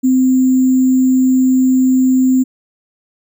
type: tone with sample-and-hold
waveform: sine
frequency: 258.5 Hz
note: C4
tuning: 21 cents flat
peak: -8 dBFS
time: 0.03-2.44 s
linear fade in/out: 20 ms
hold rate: 7350 Hz
effects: none